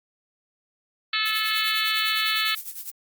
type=harmonic tone; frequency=434.5 Hz; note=A4; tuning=22 cents flat; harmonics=3 / 4 / 5 / 6 / 7 / 8 / 9 / 10; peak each=-30 / -30 / -30 / -30 / -30 / -30 / -30 / -30 dBFS; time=1.13-2.55 s; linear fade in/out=5 ms
type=noise with tremolo; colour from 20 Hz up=violet; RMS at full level=-32 dBFS; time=1.25-2.91 s; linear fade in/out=10 ms; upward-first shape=sine; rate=9.9 Hz; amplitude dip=80%
effects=Opus 32 kbps